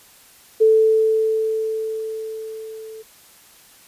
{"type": "tone with level ramp", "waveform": "sine", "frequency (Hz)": 440, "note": "A4", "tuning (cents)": 0, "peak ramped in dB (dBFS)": [-9, -34], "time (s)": [0.6, 3.03], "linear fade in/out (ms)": 20, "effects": ["white hiss -49 dBFS RMS until 3.87 s", "resampled to 32000 Hz"]}